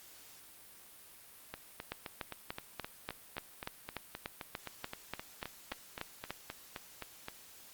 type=two click trains; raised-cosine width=0.3 ms; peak=-21 / -24 dBFS; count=16 / 23; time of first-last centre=1.92-6.306 / 1.54-7.284 s; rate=3.42 / 3.83 Hz; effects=white hiss -56 dBFS RMS until 7.73 s + Opus 48 kbps